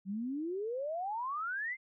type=exponential sweep; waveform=sine; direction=up; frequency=185 to 2136 Hz; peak=-34 dBFS; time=0.05-1.77 s; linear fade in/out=50 ms; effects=none